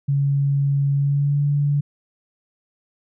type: tone with pitch glide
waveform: sine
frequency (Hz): 140.2 to 144.06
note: C#3 to D3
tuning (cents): +20 to -33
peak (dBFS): -16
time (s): 0.08-1.81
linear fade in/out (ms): 10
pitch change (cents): +47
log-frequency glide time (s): 0.94-1.42
effects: none